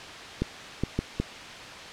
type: clicks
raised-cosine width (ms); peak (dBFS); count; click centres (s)
3; -12; 4; 0.42 / 0.836 / 0.99 / 1.2
effects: white hiss -40 dBFS RMS until 1.92 s + low-pass 4000 Hz 12 dB/octave